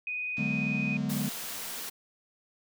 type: tone with vibrato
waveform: sine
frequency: 2489 Hz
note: D#7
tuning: in tune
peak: -31 dBFS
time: 0.07-0.97 s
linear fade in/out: 2 ms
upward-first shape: square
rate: 20 Hz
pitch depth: 14 cents each way
type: click train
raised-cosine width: 0.2 ms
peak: -34 dBFS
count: 328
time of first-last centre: 0.37-1.798 s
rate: 229 Hz
type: chord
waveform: triangle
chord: G# half-diminished seventh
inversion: second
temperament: equal with one note detuned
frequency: 146.83 / 185 / 209.1 / 246.9 Hz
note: D3 / F#3 / G#3 / B3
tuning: 0 / 0 / +12 / 0 cents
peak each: -32 / -34 / -30 / -33 dBFS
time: 0.38-1.29 s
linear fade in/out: 5 ms
type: high-pass noise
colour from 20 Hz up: white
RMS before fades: -38 dBFS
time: 1.09-1.9 s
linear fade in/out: 10 ms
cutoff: 130 Hz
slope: 96 dB/octave
effects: none